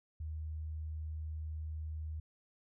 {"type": "tone", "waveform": "sine", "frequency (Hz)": 78, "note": "D#2", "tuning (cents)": 5, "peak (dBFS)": -38, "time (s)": [0.2, 2.2], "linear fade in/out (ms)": 5, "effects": []}